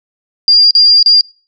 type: tone with dropouts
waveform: sine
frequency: 4797 Hz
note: D8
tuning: 36 cents sharp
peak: -3 dBFS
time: 0.48-1.21 s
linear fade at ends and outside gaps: 1 ms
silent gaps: 0.709-0.751 / 1.028-1.06 s
effects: noise-tail reverb RT60 0.4 s tail -25 dB re dry